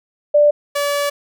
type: tone pair in turn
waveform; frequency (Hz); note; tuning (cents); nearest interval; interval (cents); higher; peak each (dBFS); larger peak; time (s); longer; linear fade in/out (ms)
sine / sawtooth; 589 / 574.2; D5 / D5; +5 / -39; unison; 44; first; -8 / -13; first; 0.34-0.51 / 0.75-1.1; second; 10
effects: none